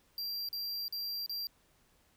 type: tone with dropouts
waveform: square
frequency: 4737 Hz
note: D8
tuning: 14 cents sharp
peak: -36 dBFS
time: 0.18-1.47 s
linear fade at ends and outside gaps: 1 ms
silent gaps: 0.488-0.529 / 0.881-0.925 / 1.262-1.295 s
effects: pink hiss -69 dBFS RMS until 2.16 s